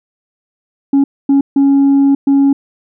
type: tone bursts at uneven times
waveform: sine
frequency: 277.2 Hz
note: C#4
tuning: in tune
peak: -4 dBFS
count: 4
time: 0.93-1.04 / 1.29-1.41 / 1.56-2.15 / 2.27-2.53 s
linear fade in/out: 5 ms
effects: tanh soft clip ceiling -5 dBFS